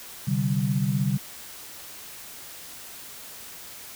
sine chord, C suspended second, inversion none, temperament equal with one note detuned, 130.81 / 146.83 / 193.75 Hz, C3 / D3 / G3, 0 / 0 / -20 cents, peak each -26 dBFS, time 0.27-1.18 s, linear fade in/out 10 ms, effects white hiss -42 dBFS RMS until 3.95 s

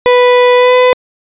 35% pulse tone with pitch glide, 493.9 to 501.7 Hz, B4 to B4, 0 to +27 cents, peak -3 dBFS, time 0.06-0.93 s, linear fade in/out 0 ms, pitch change +27 cents, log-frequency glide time 0.56-0.74 s, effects resampled to 8000 Hz

